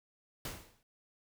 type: noise with exponential decay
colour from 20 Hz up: pink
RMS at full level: -37 dBFS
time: 0.45-0.83 s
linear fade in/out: 2 ms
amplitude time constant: 81 ms
effects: none